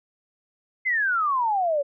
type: exponential sweep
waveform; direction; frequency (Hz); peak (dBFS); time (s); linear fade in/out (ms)
sine; down; 2110 to 550; -20; 0.85-1.83; 20
effects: none